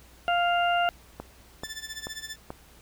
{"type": "harmonic tone", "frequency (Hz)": 698.5, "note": "F5", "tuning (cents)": 0, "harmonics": [1, 2, 3, 4], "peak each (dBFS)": [-23, -28, -40, -31], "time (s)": [0.28, 0.89], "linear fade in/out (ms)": 0}
{"type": "click train", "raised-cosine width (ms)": 1, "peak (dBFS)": -21, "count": 4, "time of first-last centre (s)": [1.2, 2.504], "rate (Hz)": 2.3}
{"type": "tone with tremolo", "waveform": "15% pulse", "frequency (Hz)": 1760, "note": "A6", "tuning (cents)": 0, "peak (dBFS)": -27, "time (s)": [1.63, 2.36], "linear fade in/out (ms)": 10, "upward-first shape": "sine", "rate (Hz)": 15, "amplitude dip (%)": 80}
{"effects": ["added 60 Hz sine -55 dBFS peak until 2.81 s", "pink hiss -55 dBFS RMS until 2.81 s"]}